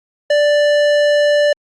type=tone with tanh clipping; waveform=sine; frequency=587.3 Hz; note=D5; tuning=in tune; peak=-12 dBFS; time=0.3-1.53 s; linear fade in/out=5 ms; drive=16 dB; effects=Opus 48 kbps